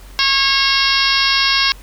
harmonic tone with a mistuned harmonic, 545 Hz, C#5, 29 cents flat, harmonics 2 / 3 / 4 / 5 / 6 / 7 / 8 / 9 / 10, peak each -21 / -21 / -21 / -21 / -21 / -21 / -21 / -21 / -21 dBFS, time 0.19-1.72 s, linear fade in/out 0 ms, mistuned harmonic 5, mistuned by +16 cents, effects added 46 Hz sine -36 dBFS peak until 1.82 s + pink hiss -44 dBFS RMS until 1.82 s

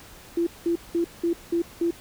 sine tone bursts, 339.7 Hz, F4, 48 cents flat, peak -20 dBFS, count 6, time 0.37-1.908 s, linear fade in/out 5 ms, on 98 ms, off 190 ms, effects pink hiss -47 dBFS RMS until 2 s

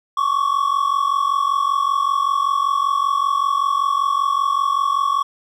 triangle tone pair together, 1096.8 / 1142 Hz, C#6 / D6, -19 / -49 cents, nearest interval minor second, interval 70 cents, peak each -17 dBFS, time 0.17-5.23 s, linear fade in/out 5 ms, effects none

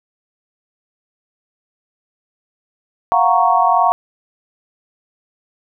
sine chord, Gb major seventh, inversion third, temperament equal, 698.5 / 740 / 932.3 / 1108.7 Hz, F5 / Gb5 / Bb5 / Db6, 0 / 0 / 0 / 0 cents, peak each -16 dBFS, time 3.12-3.92 s, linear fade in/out 0 ms, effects none

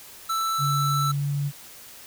square tone, 1323 Hz, E6, 6 cents sharp, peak -24 dBFS, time 0.29-1.12 s, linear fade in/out 10 ms
click, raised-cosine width 0.2 ms, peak -29 dBFS, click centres 0.412 s
sine tone with pitch glide, 141.5 to 142.9 Hz, C#3 to D3, +36 to -47 cents, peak -23 dBFS, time 0.58-1.52 s, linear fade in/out 50 ms, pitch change +17 cents, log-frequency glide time 1.11-1.23 s
effects white hiss -45 dBFS RMS until 2.06 s

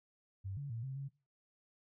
sine tone with pitch steps, 97 / 141.8 / 114.6 / 133.3 / 138.2 Hz, G2 / C#3 / A#2 / C3 / C#3, -18 / +40 / -29 / +33 / -5 cents, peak -39 dBFS, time 0.44-1.09 s, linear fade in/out 20 ms, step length 130 ms, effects noise-tail reverb RT60 0.3 s tail -20 dB re dry

